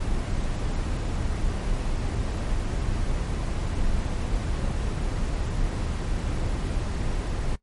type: noise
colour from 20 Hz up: brown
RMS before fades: -26 dBFS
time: 0-7.56 s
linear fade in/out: 10 ms
effects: noise-tail reverb RT60 0.1 s tail -18 dB re dry + MP3 48 kbps